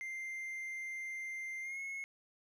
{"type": "tone with pitch glide", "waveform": "triangle", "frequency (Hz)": [2093, 2176], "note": ["C7", "C#7"], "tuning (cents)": [0, -33], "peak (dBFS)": -38, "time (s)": [0.01, 2.04], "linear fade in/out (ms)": 0, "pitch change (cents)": 67, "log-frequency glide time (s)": [1.61, 1.8], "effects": []}